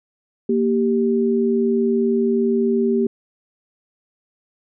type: tone pair together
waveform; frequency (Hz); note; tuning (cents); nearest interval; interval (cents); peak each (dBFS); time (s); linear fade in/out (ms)
sine; 233.1 / 392; A#3 / G4; 0 / 0; major sixth; 900; -18; 0.49-3.07; 5
effects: none